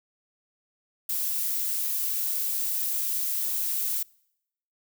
violet noise, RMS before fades -28 dBFS, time 1.09-4.03 s, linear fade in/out 5 ms, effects noise-tail reverb RT60 0.8 s tail -26 dB re dry

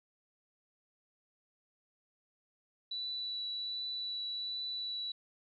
sine tone with vibrato, 3951 Hz, B7, in tune, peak -36 dBFS, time 2.91-5.12 s, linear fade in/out 5 ms, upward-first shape triangle, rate 1.3 Hz, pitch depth 10 cents each way, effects none

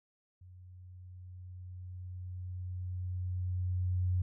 sine tone with level ramp, 90.9 Hz, F#2, 30 cents flat, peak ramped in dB -51 to -27 dBFS, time 0.41-4.22 s, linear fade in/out 5 ms, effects none

